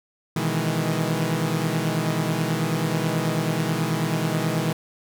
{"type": "chord", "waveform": "sawtooth", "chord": "E major seventh", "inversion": "second", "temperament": "equal", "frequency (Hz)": [123.47, 155.56, 164.81, 207.7], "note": ["B2", "D#3", "E3", "G#3"], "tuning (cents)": [0, 0, 0, 0], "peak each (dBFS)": [-26, -22, -22, -26], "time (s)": [0.36, 4.73], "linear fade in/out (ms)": 5, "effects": []}